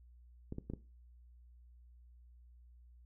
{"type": "clicks", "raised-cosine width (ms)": 3, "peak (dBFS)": -28, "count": 4, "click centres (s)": [0.524, 0.584, 0.7, 0.736], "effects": ["noise-tail reverb RT60 0.3 s tail -17 dB re dry", "added 60 Hz sine -57 dBFS peak until 3.05 s"]}